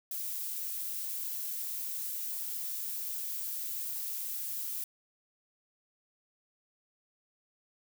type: noise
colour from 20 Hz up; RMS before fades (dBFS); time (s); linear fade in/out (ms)
violet; -37; 0.11-4.84; 2
effects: none